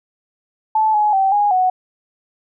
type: tone with pitch steps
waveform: sine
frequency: 871 / 842 / 773 / 824 / 740 Hz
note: A5 / G#5 / G5 / G#5 / F#5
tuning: -18 / +24 / -24 / -14 / 0 cents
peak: -12 dBFS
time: 0.75-1.7 s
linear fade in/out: 5 ms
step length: 190 ms
effects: none